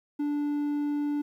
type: tone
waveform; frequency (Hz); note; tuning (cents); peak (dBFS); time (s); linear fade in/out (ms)
triangle; 292.1; D4; -9; -24; 0.19-1.22; 10
effects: 11-bit